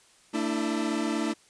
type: chord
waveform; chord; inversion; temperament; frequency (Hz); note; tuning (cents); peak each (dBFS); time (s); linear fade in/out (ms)
40% pulse; A suspended fourth; none; equal with one note detuned; 224.5 / 293.7 / 329.6; A3 / D4 / E4; +35 / 0 / 0; -30; 0.33-1.34; 20
effects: white hiss -59 dBFS RMS until 1.49 s + resampled to 22050 Hz